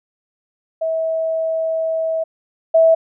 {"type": "tone pair in turn", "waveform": "sine", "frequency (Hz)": [647, 651.9], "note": ["E5", "E5"], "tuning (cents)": [-32, -19], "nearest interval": "unison", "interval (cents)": 13, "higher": "second", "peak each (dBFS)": [-17, -8], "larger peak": "second", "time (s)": [[0.81, 2.24], [2.74, 2.95]], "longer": "first", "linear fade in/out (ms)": 10, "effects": []}